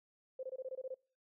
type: tone bursts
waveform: sine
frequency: 520 Hz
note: C5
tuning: 11 cents flat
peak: -39 dBFS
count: 9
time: 0.39-0.944 s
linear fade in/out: 5 ms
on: 42 ms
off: 22 ms
effects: noise-tail reverb RT60 0.4 s tail -24 dB re dry